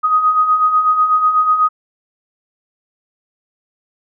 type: beating tone pair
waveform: sine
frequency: 1244.5 / 1252.6 Hz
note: D#6 / D#6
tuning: 0 / +11 cents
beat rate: 8.1 Hz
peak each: -19 / -11 dBFS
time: 0.03-1.69 s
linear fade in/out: 20 ms
effects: none